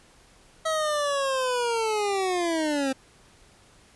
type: linear sweep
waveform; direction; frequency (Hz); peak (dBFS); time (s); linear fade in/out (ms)
25% pulse; down; 645 to 261.6; -20; 0.65-2.93; 10
effects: pink hiss -56 dBFS RMS until 3.95 s + resampled to 24000 Hz